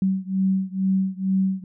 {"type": "beating tone pair", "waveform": "sine", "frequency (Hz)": [189.8, 192], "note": ["F#3", "G3"], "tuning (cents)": [44, -36], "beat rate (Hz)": 2.2, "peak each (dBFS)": [-22, -23], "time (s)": [0.02, 1.64], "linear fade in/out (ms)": 2, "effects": []}